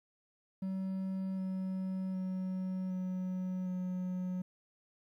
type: tone with pitch steps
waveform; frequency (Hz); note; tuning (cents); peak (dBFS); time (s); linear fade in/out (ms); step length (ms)
triangle; 190.1 / 188.24 / 186.4 / 184.58 / 182.78; F#3 / F#3 / F#3 / F#3 / F#3; +47 / +30 / +13 / -4 / -21; -32; 0.62-4.42; 5; 760
effects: 12-bit